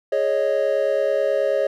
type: chord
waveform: triangle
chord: Ab suspended fourth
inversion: none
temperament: just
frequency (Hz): 415.3 / 553.7 / 623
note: Ab4 / Db5 / Eb5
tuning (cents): 0 / -2 / +2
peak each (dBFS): -23 / -18 / -21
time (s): 0.12-1.67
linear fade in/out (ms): 5
effects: none